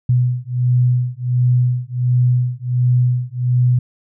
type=beating tone pair; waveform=sine; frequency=123.47 / 124.87 Hz; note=B2 / B2; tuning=0 / +20 cents; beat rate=1.4 Hz; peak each=-16 dBFS; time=0.09-3.79 s; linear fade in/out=5 ms; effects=none